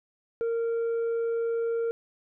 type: tone with tanh clipping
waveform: sine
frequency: 461.7 Hz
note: A#4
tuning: 17 cents flat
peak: -26 dBFS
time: 0.41-1.91 s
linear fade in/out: 0 ms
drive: 3 dB
effects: none